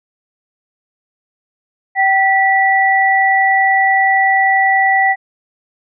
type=tone pair together; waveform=sine; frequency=773 / 1957.4 Hz; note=G5 / B6; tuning=-24 / -16 cents; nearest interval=octave + major third; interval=1608 cents; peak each=-12 dBFS; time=1.95-5.16 s; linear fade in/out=50 ms; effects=none